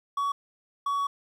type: tone pair in turn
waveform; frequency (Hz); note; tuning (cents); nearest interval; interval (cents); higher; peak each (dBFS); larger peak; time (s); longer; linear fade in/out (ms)
triangle; 1126 / 1126; C#6 / C#6; +27 / +27; unison; 0; neither; -23; neither; 0.17-0.32 / 0.86-1.07; second; 5
effects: 10-bit